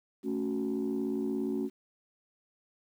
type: chord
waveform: sine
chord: F# minor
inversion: first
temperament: equal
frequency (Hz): 220 / 277.2 / 370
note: A3 / C#4 / F#4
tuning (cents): 0 / 0 / 0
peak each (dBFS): -33 / -32 / -33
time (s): 0.23-1.7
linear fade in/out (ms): 50
effects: tanh soft clip ceiling -24 dBFS + 10-bit